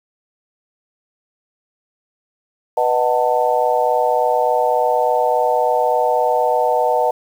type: chord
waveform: sine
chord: B dominant seventh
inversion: none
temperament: just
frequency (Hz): 493.9 / 617.4 / 740.8 / 889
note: B4 / D#5 / F#5 / A5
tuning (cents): 0 / -14 / +2 / +18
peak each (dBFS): -19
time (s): 2.77-7.11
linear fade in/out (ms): 5
effects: 7-bit